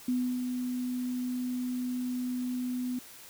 sine tone with ADSR envelope, 249.8 Hz, B3, 20 cents sharp, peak -25 dBFS, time 0.08-2.99 s, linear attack 5 ms, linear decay 310 ms, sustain -5 dB, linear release 5 ms, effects white hiss -50 dBFS RMS until 3.29 s

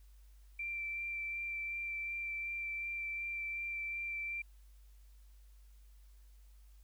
sine tone with vibrato, 2349 Hz, D7, in tune, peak -37 dBFS, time 0.59-4.42 s, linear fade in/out 5 ms, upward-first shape sine, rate 2.7 Hz, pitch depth 11 cents each way, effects added 50 Hz sine -56 dBFS peak until 6.83 s + white hiss -73 dBFS RMS until 6.83 s

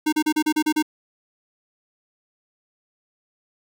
square tone bursts, 307.4 Hz, D#4, 21 cents flat, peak -18 dBFS, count 8, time 0.06-0.826 s, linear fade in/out 10 ms, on 66 ms, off 34 ms, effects none

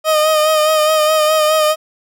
30% pulse tone with vibrato, 619 Hz, D#5, 9 cents flat, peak -8 dBFS, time 0.04-1.76 s, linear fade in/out 50 ms, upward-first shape sine, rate 4.8 Hz, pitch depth 33 cents each way, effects none

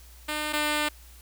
5% pulse tone pair in turn, 302.5 / 300.1 Hz, D#4 / D4, -49 / +38 cents, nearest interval unison, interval 13 cents, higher first, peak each -17 / -13 dBFS, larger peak second, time 0.28-0.53 / 0.53-0.89 s, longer second, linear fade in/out 10 ms, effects added 60 Hz sine -48 dBFS peak until 1.21 s + white hiss -54 dBFS RMS until 1.21 s

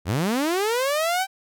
sawtooth linear sweep, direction up, 71.9 to 784 Hz, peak -17 dBFS, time 0.05-1.27 s, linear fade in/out 50 ms, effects none

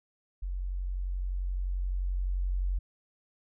sine tone with level ramp, 45.77 Hz, F#1, 18 cents flat, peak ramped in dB -31 to -26 dBFS, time 0.42-2.79 s, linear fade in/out 10 ms, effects none

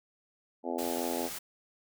harmonic tone, 85 Hz, F2, 46 cents flat, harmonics 3 / 4 / 5 / 6 / 7 / 8 / 9 / 10, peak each -37 / -38 / -39 / -40 / -40 / -41 / -42 / -42 dBFS, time 0.63-1.3 s, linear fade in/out 50 ms
white noise, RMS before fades -40 dBFS, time 0.78-1.39 s, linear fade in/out 10 ms
effects none

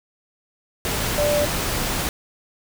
sine tone in noise, 588 Hz, D5, 2 cents sharp, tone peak -18 dBFS, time 1.18-1.45 s, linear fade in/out 0 ms, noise pink, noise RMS -24 dBFS, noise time 0.85-2.09 s, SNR +3 dB, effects none

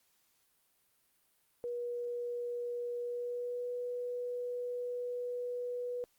sine tone with pitch glide, 482 to 489.9 Hz, B4 to B4, -42 to -14 cents, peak -35 dBFS, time 1.64-6.04 s, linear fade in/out 0 ms, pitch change +28 cents, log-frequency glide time 3-3.69 s, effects white hiss -73 dBFS RMS until 6.18 s + Opus 48 kbps

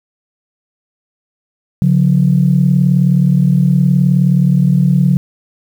sine tone pair together, 140.42 / 179.6 Hz, C#3 / F3, +23 / +49 cents, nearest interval major third, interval 426 cents, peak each -10 dBFS, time 1.82-5.17 s, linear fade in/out 0 ms, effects tanh soft clip ceiling 0 dBFS + 7-bit

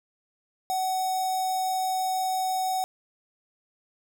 square tone with notch filter, 751 Hz, F#5, 26 cents sharp, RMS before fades -27 dBFS, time 0.7-2.84 s, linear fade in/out 0 ms, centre 2400 Hz, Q 0.97, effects none

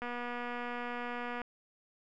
click train, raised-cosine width 0.5 ms, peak -25 dBFS, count 339, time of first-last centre 0.02-1.417 s, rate 242 Hz, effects none

